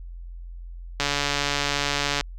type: click train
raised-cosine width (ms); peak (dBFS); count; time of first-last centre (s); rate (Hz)
0.2; -6; 174; 1-2.21; 143
effects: added 43 Hz sine -35 dBFS peak until 2.38 s